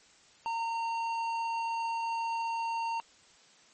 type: tone with tanh clipping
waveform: triangle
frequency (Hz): 917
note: A#5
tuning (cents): -29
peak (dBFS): -32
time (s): 0.46-3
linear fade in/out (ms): 0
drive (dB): 15
effects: white hiss -60 dBFS RMS until 3.73 s + MP3 32 kbps